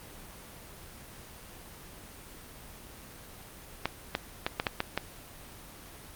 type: clicks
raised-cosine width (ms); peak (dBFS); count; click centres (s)
0.3; -11; 7; 3.856 / 4.151 / 4.465 / 4.599 / 4.668 / 4.804 / 4.976
effects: pink hiss -48 dBFS RMS until 6.15 s + Opus 24 kbps